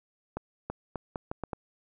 accelerating click train, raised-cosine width 1 ms, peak -19 dBFS, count 7, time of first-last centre 0.37-1.532 s, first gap 330 ms, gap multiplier 0.78, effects none

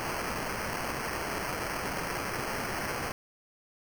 white noise with sample-and-hold, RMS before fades -34 dBFS, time 0-3.12 s, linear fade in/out 0 ms, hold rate 3675 Hz, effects none

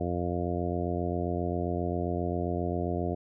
harmonic tone, 87.5 Hz, F2, 4 cents sharp, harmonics 1 / 2 / 3 / 4 / 5 / 6 / 7 / 8, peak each -33 / -35 / -36 / -35 / -37 / -42 / -38 / -37 dBFS, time 0-3.15 s, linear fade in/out 10 ms, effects none

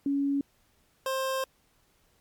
sine / 25% pulse tone pair in turn, 280.1 / 528.8 Hz, C#4 / C5, +18 / +18 cents, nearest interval major seventh, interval 1100 cents, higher second, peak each -24 dBFS, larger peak neither, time 0.06-0.41 / 1.06-1.44 s, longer second, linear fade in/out 2 ms, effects pink hiss -67 dBFS RMS until 2.2 s + MP3 96 kbps

